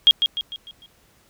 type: tone with echo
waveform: sine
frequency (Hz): 3258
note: G#7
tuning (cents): -34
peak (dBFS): -8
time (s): 0.07-0.11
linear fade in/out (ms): 0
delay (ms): 150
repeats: 5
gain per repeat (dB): -7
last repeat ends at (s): 0.86
effects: pink hiss -58 dBFS RMS until 1.29 s